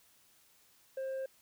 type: tone with tanh clipping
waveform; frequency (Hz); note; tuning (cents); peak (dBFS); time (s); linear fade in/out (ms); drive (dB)
triangle; 531; C5; +25; -36; 0.97-1.26; 5; 8
effects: white hiss -66 dBFS RMS until 1.41 s